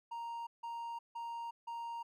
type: tone bursts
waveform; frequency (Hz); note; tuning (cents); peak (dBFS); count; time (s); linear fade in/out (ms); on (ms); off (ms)
triangle; 932.3; A#5; 0; -38; 4; 0.11-2.03; 10; 360; 160
effects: none